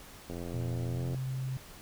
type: click train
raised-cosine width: 2 ms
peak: -27 dBFS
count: 74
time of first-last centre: 0.3-1.146 s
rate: 86.3 Hz
type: tone with pitch glide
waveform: sine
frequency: 120 to 130.86 Hz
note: B2 to C3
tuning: -49 to +1 cents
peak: -32 dBFS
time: 0.54-1.57 s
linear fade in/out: 0 ms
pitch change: +150 cents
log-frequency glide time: 0.88-1.07 s
effects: pink hiss -51 dBFS RMS until 1.81 s